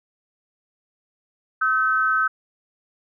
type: tone pair together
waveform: sine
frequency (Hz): 1287.3 / 1529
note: E6 / G6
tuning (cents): -41 / -44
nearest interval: minor third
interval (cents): 297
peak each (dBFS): -20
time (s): 1.61-2.28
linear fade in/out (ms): 10
effects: none